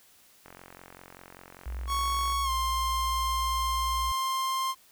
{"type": "click train", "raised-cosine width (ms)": 0.5, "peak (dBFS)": -31, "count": 85, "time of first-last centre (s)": [0.46, 2.323], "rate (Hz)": 45.1}
{"type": "tone", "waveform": "sine", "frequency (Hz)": 60.4, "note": "B1", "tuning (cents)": -38, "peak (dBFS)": -32, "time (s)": [1.66, 4.12], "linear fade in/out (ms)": 5}
{"type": "tone with pitch glide", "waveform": "45% pulse", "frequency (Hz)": [1108.7, 1053.8], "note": ["C#6", "C6"], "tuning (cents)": [0, 12], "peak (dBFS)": -27, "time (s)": [1.87, 4.75], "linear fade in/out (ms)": 50, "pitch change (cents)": -88, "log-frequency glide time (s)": [2.43, 2.5]}
{"effects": ["white hiss -59 dBFS RMS until 4.91 s"]}